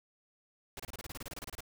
pink noise bursts, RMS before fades -43 dBFS, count 16, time 0.77-1.606 s, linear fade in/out 2 ms, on 26 ms, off 28 ms, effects none

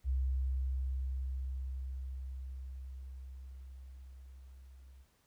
sine tone with level ramp, 65.41 Hz, C2, in tune, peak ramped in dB -28 to -53 dBFS, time 0.04-5.06 s, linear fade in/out 50 ms, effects tanh soft clip ceiling -24 dBFS + pink hiss -72 dBFS RMS until 5.26 s

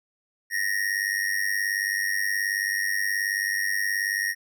square tone with amplitude modulation, 1864.7 Hz, A#6, in tune, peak -21 dBFS, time 0.5-4.35 s, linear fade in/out 50 ms, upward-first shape sine, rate 98.7 Hz, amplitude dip 80%, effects none

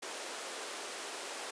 pink high-pass noise, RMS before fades -42 dBFS, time 0.02-1.51 s, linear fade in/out 10 ms, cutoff 360 Hz, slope 24 dB/octave, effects resampled to 22050 Hz

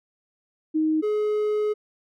sine / triangle tone pair in turn, 312.8 / 422.7 Hz, D#4 / G#4, +9 / +31 cents, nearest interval perfect fourth, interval 522 cents, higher second, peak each -19 dBFS, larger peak neither, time 0.74-1.02 / 1.02-1.74 s, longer second, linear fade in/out 20 ms, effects none

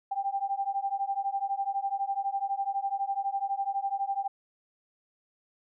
sine beating tone pair, 784 / 796 Hz, G5 / G5, 0 / +26 cents, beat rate 12 Hz, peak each -31 dBFS, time 0.11-4.28 s, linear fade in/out 10 ms, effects none

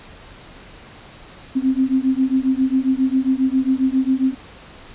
sine beating tone pair, 259.1 / 266.5 Hz, C4 / C4, -17 / +32 cents, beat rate 7.4 Hz, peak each -18 dBFS, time 1.55-4.35 s, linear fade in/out 20 ms, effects pink hiss -42 dBFS RMS until 4.94 s + resampled to 8000 Hz

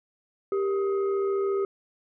sine tone with frequency modulation, 394.4 Hz, G4, 11 cents sharp, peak -23 dBFS, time 0.52-1.65 s, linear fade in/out 2 ms, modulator 863 Hz, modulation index 0.45, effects none

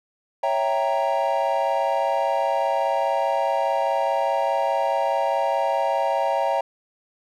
triangle chord, C# diminished seventh, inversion none, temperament equal, 554.4 / 659.3 / 784 / 932.3 Hz, C#5 / E5 / G5 / Bb5, 0 / 0 / 0 / 0 cents, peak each -23 dBFS, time 0.43-6.61 s, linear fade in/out 5 ms, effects tanh soft clip ceiling -8 dBFS

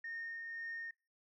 sine tone with tremolo, 1837 Hz, A#6, 26 cents flat, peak -39 dBFS, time 0.04-0.91 s, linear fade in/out 5 ms, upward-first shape triangle, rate 1.9 Hz, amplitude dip 35%, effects noise-tail reverb RT60 0.3 s tail -24 dB re dry + tanh soft clip ceiling -37 dBFS

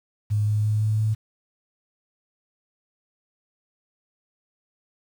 sine tone with pitch steps, 105 / 105.91 / 106.84 / 107.77 / 108.7 Hz, G#2 / G#2 / G#2 / A2 / A2, +19 / +34 / +50 / -35 / -21 cents, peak -19 dBFS, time 0.3-1.15 s, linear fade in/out 20 ms, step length 170 ms, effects 8-bit

